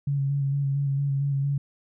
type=tone with vibrato; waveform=sine; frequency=139.5 Hz; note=C#3; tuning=11 cents sharp; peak=-22 dBFS; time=0.07-1.58 s; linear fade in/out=5 ms; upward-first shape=square; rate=4.4 Hz; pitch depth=21 cents each way; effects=none